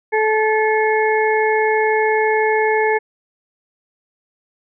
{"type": "harmonic tone", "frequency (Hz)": 434, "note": "A4", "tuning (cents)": -24, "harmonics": [1, 2, 4, 5], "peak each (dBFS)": [-16, -19, -22, -23], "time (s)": [0.12, 2.99], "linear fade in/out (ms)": 20, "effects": []}